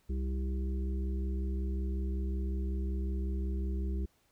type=harmonic tone; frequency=65.41 Hz; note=C2; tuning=in tune; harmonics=1 / 3 / 5 / 6; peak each=-31 / -41 / -45 / -47 dBFS; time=0.09-4.06 s; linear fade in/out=10 ms; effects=pink hiss -71 dBFS RMS until 4.31 s